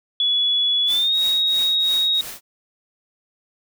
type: tone with pitch glide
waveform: sine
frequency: 3400 to 3773 Hz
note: G#7 to A#7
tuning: +40 to +20 cents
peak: -16 dBFS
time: 0.2-2.21 s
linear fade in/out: 2 ms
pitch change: +180 cents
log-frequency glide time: 0.85-1.15 s
type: noise with tremolo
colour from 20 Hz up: white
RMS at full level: -32 dBFS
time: 0.86-2.41 s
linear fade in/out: 50 ms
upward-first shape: triangle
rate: 3 Hz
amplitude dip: 100%
effects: none